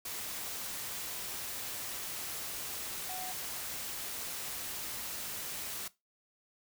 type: tone in noise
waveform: sine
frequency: 740 Hz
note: F#5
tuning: in tune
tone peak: -41 dBFS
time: 3.09-3.32 s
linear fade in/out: 5 ms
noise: white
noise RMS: -40 dBFS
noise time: 0.05-5.88 s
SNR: -4 dB
effects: noise-tail reverb RT60 0.2 s tail -18 dB re dry